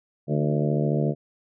harmonic tone with a mistuned harmonic, 74 Hz, D2, 14 cents sharp, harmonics 2 / 3 / 4 / 5 / 6 / 7 / 8 / 9, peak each -23 / -28 / -32 / -31 / -31 / -34 / -33 / -35 dBFS, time 0.27-1.15 s, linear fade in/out 50 ms, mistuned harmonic 4, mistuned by +54 cents, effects none

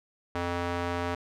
square tone with band-pass filter, 87.2 Hz, F2, 2 cents flat, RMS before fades -31 dBFS, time 0.35-1.15 s, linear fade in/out 5 ms, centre 1000 Hz, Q 0.59, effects none

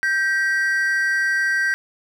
triangle tone pair together, 1568 / 1914.1 Hz, G6 / A#6, 0 / +45 cents, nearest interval minor third, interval 345 cents, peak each -17 / -21 dBFS, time 0.03-1.74 s, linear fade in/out 0 ms, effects none

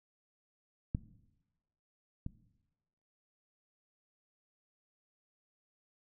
clicks, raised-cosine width 5 ms, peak -19 / -26 dBFS, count 2, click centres 0.949 / 2.264 s, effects noise-tail reverb RT60 1.0 s tail -17 dB re dry

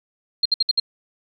sine tone bursts, 4200 Hz, C8, 6 cents sharp, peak -14 dBFS, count 5, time 0.43-0.799 s, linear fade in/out 5 ms, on 25 ms, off 61 ms, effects none

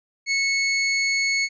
sawtooth tone, 2200 Hz, C#7, 14 cents flat, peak -16 dBFS, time 0.26-1.49 s, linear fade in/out 50 ms, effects resampled to 16000 Hz

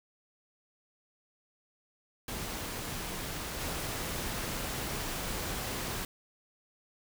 pink noise with level steps, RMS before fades -38 / -36 dBFS, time 2.28-6.05 s, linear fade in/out 2 ms, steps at 3.59 s, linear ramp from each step 20 ms, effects none

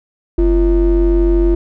triangle ring-modulated tone, 147.4 Hz, D3, 7 cents sharp, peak -4 dBFS, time 0.38-1.55 s, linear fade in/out 5 ms, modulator 194 Hz, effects none

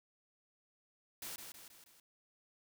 white noise with echo, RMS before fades -45 dBFS, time 1.22-1.36 s, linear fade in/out 2 ms, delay 160 ms, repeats 4, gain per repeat -5 dB, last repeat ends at 2 s, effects none

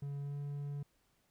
triangle tone with pitch glide, 141.5 to 143.31 Hz, C#3 to D3, +36 to -42 cents, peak -36 dBFS, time 0.02-0.83 s, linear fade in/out 5 ms, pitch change +22 cents, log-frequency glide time 0.2-0.37 s, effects pink hiss -75 dBFS RMS until 1.3 s

